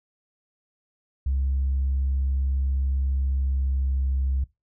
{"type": "tone with pitch glide", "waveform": "sine", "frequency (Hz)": [67.3, 66.64], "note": ["C2", "C2"], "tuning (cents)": [49, 32], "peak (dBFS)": -20, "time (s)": [1.26, 4.44], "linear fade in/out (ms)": 5, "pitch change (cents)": -17, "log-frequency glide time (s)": [3.23, 4.02], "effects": ["noise-tail reverb RT60 0.2 s tail -21 dB re dry", "tanh soft clip ceiling -18 dBFS"]}